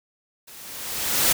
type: noise with level ramp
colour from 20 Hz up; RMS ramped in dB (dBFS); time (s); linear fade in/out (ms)
white; -45 to -17; 0.47-1.33; 10
effects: none